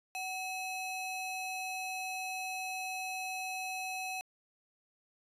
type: ring-modulated tone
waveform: square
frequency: 1661.2 Hz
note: G#6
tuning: in tune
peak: -34 dBFS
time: 0.15-4.21 s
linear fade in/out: 0 ms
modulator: 910 Hz
effects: resampled to 32000 Hz